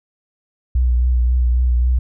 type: tone with vibrato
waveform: sine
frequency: 61.4 Hz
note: B1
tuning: 9 cents flat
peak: -12 dBFS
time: 0.75-1.99 s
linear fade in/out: 5 ms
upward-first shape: triangle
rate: 3.7 Hz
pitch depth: 42 cents each way
effects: none